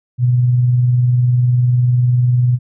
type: tone with tremolo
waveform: sine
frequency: 123.47 Hz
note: B2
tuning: in tune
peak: -8 dBFS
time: 0.18-2.59 s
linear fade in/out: 50 ms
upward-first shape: sine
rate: 20 Hz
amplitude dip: 35%
effects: none